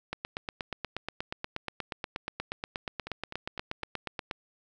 two click trains, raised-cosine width 0.3 ms, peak -23 / -17 dBFS, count 4 / 36, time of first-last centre 3.07-3.831 / 0.13-4.312 s, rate 3.94 / 8.37 Hz, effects none

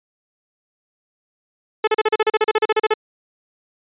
sawtooth tone bursts, 433 Hz, A4, 28 cents flat, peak -9 dBFS, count 16, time 1.84-2.939 s, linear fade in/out 5 ms, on 34 ms, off 37 ms, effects resampled to 8000 Hz

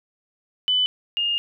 sine tone pair in turn, 3000 / 2832 Hz, F#7 / F7, +23 / +23 cents, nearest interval minor second, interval 100 cents, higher first, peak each -17 / -20 dBFS, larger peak first, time 0.68-0.86 / 1.17-1.38 s, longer second, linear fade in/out 0 ms, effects none

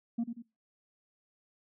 sine tone with echo, 233.1 Hz, A#3, in tune, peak -26 dBFS, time 0.18-0.24 s, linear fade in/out 10 ms, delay 92 ms, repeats 2, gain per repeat -8 dB, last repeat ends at 0.424 s, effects noise-tail reverb RT60 0.3 s tail -24 dB re dry + tanh soft clip ceiling -27 dBFS

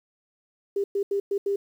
sine tone bursts at uneven times, 399.4 Hz, G4, 32 cents sharp, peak -22 dBFS, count 5, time 0.76-0.84 / 0.95-1.03 / 1.11-1.2 / 1.31-1.38 / 1.46-1.56 s, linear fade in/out 5 ms, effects 9-bit

